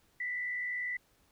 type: tone with frequency modulation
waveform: sine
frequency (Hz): 1982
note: B6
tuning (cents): +6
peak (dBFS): -33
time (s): 0.2-0.97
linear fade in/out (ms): 5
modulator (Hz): 60.2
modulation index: 0.75
effects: pink hiss -69 dBFS RMS until 1.31 s